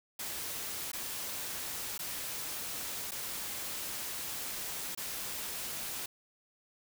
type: noise with dropouts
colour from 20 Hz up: white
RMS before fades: -39 dBFS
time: 0.19-6.06 s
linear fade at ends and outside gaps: 5 ms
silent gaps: 0.918-0.931 / 1.979-1.991 / 3.11-3.117 / 4.95-4.974 s
effects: none